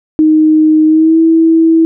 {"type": "tone with pitch glide", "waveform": "sine", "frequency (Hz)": [311.1, 325.8], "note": ["D#4", "E4"], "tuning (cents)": [0, -20], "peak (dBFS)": -4, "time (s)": [0.19, 1.85], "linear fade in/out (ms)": 0, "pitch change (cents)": 80, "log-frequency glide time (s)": [0.86, 1.19], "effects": []}